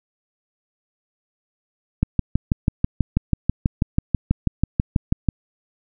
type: click train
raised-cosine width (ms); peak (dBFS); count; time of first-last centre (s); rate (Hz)
5; -4; 21; 2.03-5.287; 6.14
effects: none